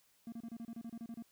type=tone bursts; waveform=triangle; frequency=230.7 Hz; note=A#3; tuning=18 cents flat; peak=-40 dBFS; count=12; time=0.27-1.224 s; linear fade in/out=2 ms; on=52 ms; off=30 ms; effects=white hiss -71 dBFS RMS until 1.31 s